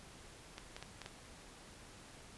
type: clicks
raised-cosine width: 0.2 ms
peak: -28 dBFS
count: 5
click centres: 0.581 / 0.765 / 0.826 / 1.017 / 1.061 s
effects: pink hiss -56 dBFS RMS until 2.37 s + resampled to 24000 Hz